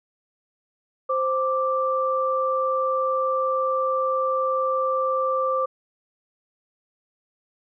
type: tone pair together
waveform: sine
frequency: 523.3 / 1174.7 Hz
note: C5 / D6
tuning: 0 / 0 cents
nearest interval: octave + major second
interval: 1400 cents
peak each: -23 dBFS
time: 1.09-5.66 s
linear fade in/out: 10 ms
effects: none